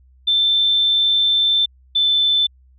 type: tone pair in turn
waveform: sine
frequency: 3549 / 3527 Hz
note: A7 / A7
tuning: +14 / +3 cents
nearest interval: unison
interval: 11 cents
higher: first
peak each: -13 dBFS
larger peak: neither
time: 0.27-1.66 / 1.95-2.47 s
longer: first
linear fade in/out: 10 ms
effects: added 64 Hz sine -48 dBFS peak until 2.78 s